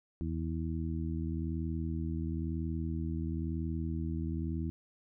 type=harmonic tone; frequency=81 Hz; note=E2; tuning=30 cents flat; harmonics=1 / 2 / 3 / 4; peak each=-35 / -38 / -40 / -41 dBFS; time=0.21-4.7 s; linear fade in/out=0 ms; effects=none